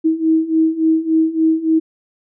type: beating tone pair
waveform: sine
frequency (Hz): 318.5 / 322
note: D#4 / E4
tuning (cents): +41 / -41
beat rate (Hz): 3.5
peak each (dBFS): -17 / -14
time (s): 0.04-1.8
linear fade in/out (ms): 20
effects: none